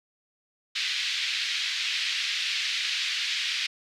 white band-pass noise, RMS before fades -29 dBFS, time 0.75-3.67 s, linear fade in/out 10 ms, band 2000 to 4300 Hz, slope 24 dB/octave, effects none

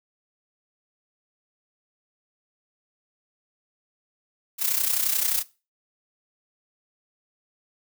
blue noise with amplitude modulation, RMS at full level -21 dBFS, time 4.58-5.44 s, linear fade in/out 50 ms, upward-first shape sine, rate 31.4 Hz, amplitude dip 70%, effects noise-tail reverb RT60 0.3 s tail -19 dB re dry

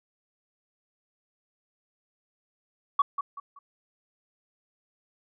sine tone with echo, 1128 Hz, C#6, 30 cents sharp, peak -16 dBFS, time 2.99-3.02 s, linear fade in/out 5 ms, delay 190 ms, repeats 3, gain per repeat -10 dB, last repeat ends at 3.59 s, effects tanh soft clip ceiling -14 dBFS

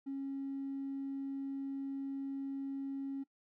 triangle tone, 273.6 Hz, C#4, 23 cents flat, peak -33 dBFS, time 0.06-3.24 s, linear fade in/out 20 ms, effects noise-tail reverb RT60 0.1 s tail -20 dB re dry + tanh soft clip ceiling -35 dBFS

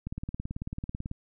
click train, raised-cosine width 5 ms, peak -22 dBFS, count 20, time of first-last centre 0.07-1.114 s, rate 18.2 Hz, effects none

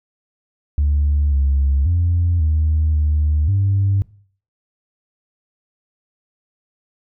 sine tone with pitch steps, 72.6 / 68.9 / 86.4 / 77.7 / 75.5 / 98.5 Hz, D2 / C#2 / F2 / D#2 / D2 / G2, -19 / -10 / -18 / -2 / +48 / +9 cents, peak -12 dBFS, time 0.78-4.02 s, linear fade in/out 0 ms, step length 540 ms, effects noise-tail reverb RT60 0.5 s tail -21 dB re dry + tanh soft clip ceiling -10 dBFS

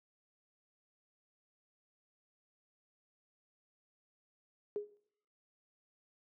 sine tone with exponential decay, 415.3 Hz, G#4, in tune, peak -31 dBFS, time 4.76-4.97 s, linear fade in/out 0 ms, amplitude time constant 44 ms, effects noise-tail reverb RT60 0.6 s tail -18 dB re dry + high-pass 200 Hz 12 dB/octave

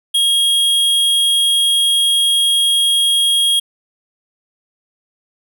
square tone, 3270 Hz, G#7, 28 cents flat, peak -12 dBFS, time 0.14-3.6 s, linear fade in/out 10 ms, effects none

